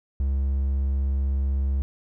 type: tone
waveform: triangle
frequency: 68 Hz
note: C#2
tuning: 33 cents flat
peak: -19 dBFS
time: 0.2-1.82 s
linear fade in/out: 0 ms
effects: none